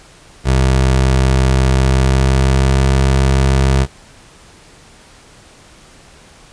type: tone with pitch glide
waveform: 25% pulse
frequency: 65.41 to 66.78 Hz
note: C2 to C2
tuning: 0 to +36 cents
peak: -6 dBFS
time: 0.44-3.87 s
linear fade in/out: 50 ms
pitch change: +36 cents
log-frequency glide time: 1.74-2.86 s
effects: pink hiss -43 dBFS RMS until 6.52 s + resampled to 22050 Hz